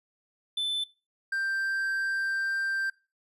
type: tone pair in turn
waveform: triangle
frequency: 3520 / 1574.8 Hz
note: A7 / G6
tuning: 0 / +8 cents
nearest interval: octave + major second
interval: 1392 cents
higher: first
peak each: -25 dBFS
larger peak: neither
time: 0.57-0.84 / 1.32-2.9 s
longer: second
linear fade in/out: 5 ms
effects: noise-tail reverb RT60 0.3 s tail -21 dB re dry + resampled to 32000 Hz